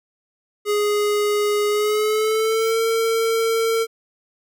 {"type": "tone with pitch glide", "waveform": "square", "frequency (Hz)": [415.3, 452.9], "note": ["G#4", "A#4"], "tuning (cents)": [0, -50], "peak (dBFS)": -18, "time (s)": [0.65, 3.87], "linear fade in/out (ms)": 50, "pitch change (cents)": 150, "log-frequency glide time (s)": [1.68, 2.77], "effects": []}